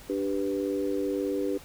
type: chord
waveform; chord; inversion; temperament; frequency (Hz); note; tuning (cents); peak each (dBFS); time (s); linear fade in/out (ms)
sine; G major; second; equal; 293.7 / 392 / 493.9; D4 / G4 / B4; 0 / 0 / 0; -30 / -30 / -32; 0.09-1.58; 10
effects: pink hiss -49 dBFS RMS until 1.64 s